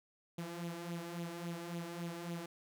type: tone with flanger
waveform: sawtooth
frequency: 170.8 Hz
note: F3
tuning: 38 cents flat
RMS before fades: -43 dBFS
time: 0.38-2.46 s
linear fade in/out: 5 ms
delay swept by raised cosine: 0.28 to 3.48 ms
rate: 3.6 Hz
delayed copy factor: +0.6
effects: none